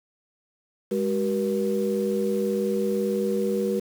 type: tone cluster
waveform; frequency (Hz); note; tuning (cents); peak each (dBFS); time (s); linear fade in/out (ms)
sine; 204.8 / 379.5 / 477.7; G#3 / F#4 / A#4; -24 / +44 / +42; -26; 0.91-3.8; 10
effects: tanh soft clip ceiling -12 dBFS + 7-bit